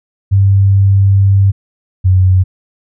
sine tone pair in turn, 98.2 / 92.91 Hz, G2 / F#2, +4 / +8 cents, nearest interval minor second, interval 96 cents, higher first, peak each -5 dBFS, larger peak neither, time 0.31-1.52 / 2.04-2.44 s, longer first, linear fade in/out 20 ms, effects none

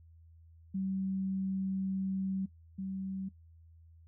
sine tone pair in turn, 191.4 / 191.4 Hz, G3 / G3, -41 / -41 cents, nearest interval unison, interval 0 cents, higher neither, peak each -31 / -35 dBFS, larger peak first, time 0.74-2.46 / 2.78-3.29 s, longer first, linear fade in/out 10 ms, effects noise-tail reverb RT60 0.1 s tail -19 dB re dry + added 82 Hz sine -55 dBFS peak until 4.07 s

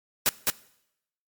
white noise with echo, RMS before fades -21 dBFS, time 0.26-0.29 s, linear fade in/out 0 ms, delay 210 ms, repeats 1, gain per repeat -2 dB, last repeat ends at 0.5 s, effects noise-tail reverb RT60 0.8 s tail -21 dB re dry + MP3 96 kbps

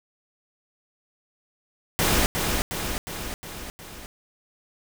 pink noise with echo, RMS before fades -21 dBFS, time 1.99-2.26 s, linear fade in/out 0 ms, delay 360 ms, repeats 5, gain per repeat -4 dB, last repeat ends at 4.06 s, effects none

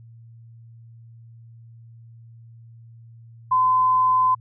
sine tone, 1022 Hz, C6, 41 cents flat, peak -15 dBFS, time 3.51-4.35 s, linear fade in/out 10 ms, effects added 115 Hz sine -43 dBFS peak until 4.4 s

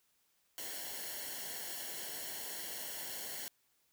white noise with comb filter, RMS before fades -43 dBFS, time 0.58-3.48 s, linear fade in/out 0 ms, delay 0.81 ms, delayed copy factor -0.7, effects white hiss -75 dBFS RMS until 3.92 s

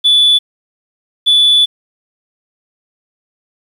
sine tone pair in turn, 3462 / 3462 Hz, A7 / A7, -29 / -29 cents, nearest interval unison, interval 0 cents, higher neither, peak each -4 dBFS, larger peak neither, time 0.04-0.39 / 1.26-1.66 s, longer second, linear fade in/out 20 ms, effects tanh soft clip ceiling -4 dBFS + 7-bit

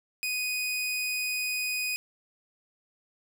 sawtooth tone, 2490 Hz, D#7, 1 cent sharp, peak -25 dBFS, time 0.23-1.96 s, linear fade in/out 0 ms, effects none

